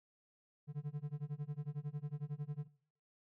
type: tone with tremolo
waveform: triangle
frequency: 146.83 Hz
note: D3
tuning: in tune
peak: -34 dBFS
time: 0.67-2.68 s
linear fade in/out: 50 ms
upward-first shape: sine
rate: 11 Hz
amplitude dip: 100%
effects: noise-tail reverb RT60 0.5 s tail -19 dB re dry